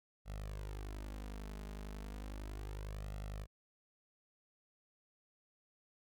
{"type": "tone with flanger", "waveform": "sawtooth", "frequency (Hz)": 51, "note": "G#1", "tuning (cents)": -31, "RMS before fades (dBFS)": -45, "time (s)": [0.25, 3.47], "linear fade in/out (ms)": 50, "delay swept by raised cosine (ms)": [1.5, 4.8], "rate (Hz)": 0.34, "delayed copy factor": 0.7, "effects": []}